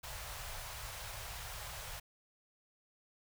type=band-stop noise; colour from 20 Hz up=pink; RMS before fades=-45 dBFS; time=0.03-2 s; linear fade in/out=10 ms; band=120 to 590 Hz; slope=24 dB/octave; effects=none